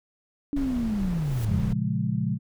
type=linear sweep; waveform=sine; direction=down; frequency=289.9 to 81 Hz; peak=-24 dBFS; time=0.53-1.6 s; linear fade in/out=0 ms
type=noise; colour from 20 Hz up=brown; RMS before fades=-33 dBFS; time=0.56-1.73 s; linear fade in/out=5 ms
type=noise with exponential growth; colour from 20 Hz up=white; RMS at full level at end=-42 dBFS; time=0.94-1.45 s; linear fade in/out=2 ms; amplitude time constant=110 ms
type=chord; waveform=sine; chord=Bb minor seventh; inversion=none; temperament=equal; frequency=116.54 / 138.59 / 174.61 / 207.7 Hz; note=Bb2 / Db3 / F3 / Ab3; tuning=0 / 0 / 0 / 0 cents; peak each=-29 dBFS; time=1.46-2.39 s; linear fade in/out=50 ms
effects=none